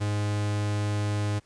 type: tone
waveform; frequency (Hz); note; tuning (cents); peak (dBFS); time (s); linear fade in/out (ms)
45% pulse; 103.83; G#2; 0; -25; 0-1.4; 20
effects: pink hiss -63 dBFS RMS until 1.45 s + resampled to 22050 Hz